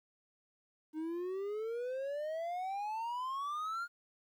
triangle exponential sweep, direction up, 306.2 to 1429 Hz, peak -34 dBFS, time 0.93-3.88 s, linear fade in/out 50 ms, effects 12-bit

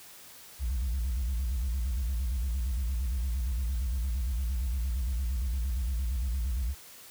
sine tone with vibrato, 61.74 Hz, B1, in tune, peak -25 dBFS, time 0.59-6.75 s, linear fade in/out 50 ms, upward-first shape square, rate 8.7 Hz, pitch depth 160 cents each way, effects tanh soft clip ceiling -26 dBFS + white hiss -50 dBFS RMS until 7.1 s

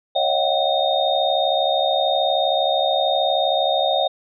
sine tone cluster, 551 / 624 / 703 / 762 / 3687 Hz, C#5 / D#5 / F5 / G5 / A#7, -11 / +5 / +11 / -49 / -20 cents, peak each -23 dBFS, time 0.15-4.08 s, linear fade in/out 10 ms, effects none

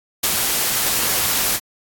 white noise with ADSR envelope, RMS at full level -17 dBFS, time 0.23-1.6 s, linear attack 9 ms, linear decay 45 ms, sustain -2 dB, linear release 53 ms, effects AAC 64 kbps

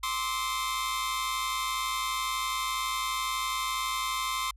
sawtooth tone cluster, 1047 / 1159 / 1289 / 3625 Hz, C6 / D6 / E6 / A#7, +1 / -23 / -39 / -49 cents, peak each -27 / -33 / -35 / -35 dBFS, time 0.03-4.51 s, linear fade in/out 5 ms, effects added 50 Hz sine -50 dBFS peak until 4.56 s + resampled to 32000 Hz

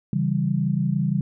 sine chord, C# diminished, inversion none, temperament equal, 138.59 / 164.81 / 196 Hz, C#3 / E3 / G3, 0 / 0 / 0 cents, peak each -24 dBFS, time 0.13-1.21 s, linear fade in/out 2 ms, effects none

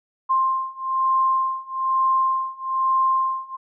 sine beating tone pair, 1053 / 1054.1 Hz, C6 / C6, +11 / +13 cents, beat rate 1.1 Hz, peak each -22 / -21 dBFS, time 0.29-3.57 s, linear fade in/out 20 ms, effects none

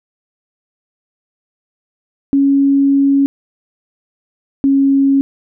sine tone pair in turn, 277.2 / 274.5 Hz, C#4 / C#4, 0 / -17 cents, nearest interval unison, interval 17 cents, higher first, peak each -8 dBFS, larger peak neither, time 2.33-3.26 / 4.64-5.21 s, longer first, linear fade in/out 0 ms, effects none

